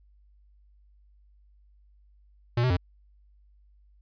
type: tone with pitch steps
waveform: square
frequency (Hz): 119.8 / 127.3 / 88.8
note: A#2 / C3 / F2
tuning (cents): +48 / -47 / +29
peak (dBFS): -22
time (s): 2.57-2.768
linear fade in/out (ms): 5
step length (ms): 66
effects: added 50 Hz sine -56 dBFS peak until 4.01 s + resampled to 11025 Hz